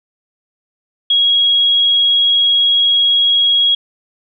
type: tone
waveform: sine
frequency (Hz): 3306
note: G#7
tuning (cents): -9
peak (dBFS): -9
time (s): 1.1-3.75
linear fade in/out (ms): 5
effects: none